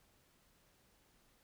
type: silence
effects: pink hiss -71 dBFS RMS until 1.43 s